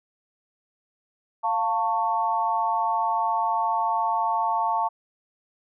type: chord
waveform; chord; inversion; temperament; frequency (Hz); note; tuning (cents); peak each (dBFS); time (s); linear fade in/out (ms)
sine; F augmented; none; equal with one note detuned; 698.5 / 894.3 / 1108.7; F5 / A5 / C#6; 0 / +28 / 0; -28 / -23 / -28; 1.43-4.89; 20
effects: none